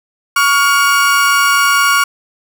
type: tone pair together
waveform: 35% pulse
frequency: 1123.1 / 1415 Hz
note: C#6 / F6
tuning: +22 / +22 cents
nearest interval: major third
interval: 400 cents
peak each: -10 dBFS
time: 0.36-2.04 s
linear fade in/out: 5 ms
effects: none